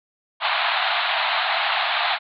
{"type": "band-pass noise", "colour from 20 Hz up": "pink", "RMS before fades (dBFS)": -22, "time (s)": [0.4, 2.19], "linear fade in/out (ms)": 50, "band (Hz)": [650, 4200], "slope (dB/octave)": 96, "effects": []}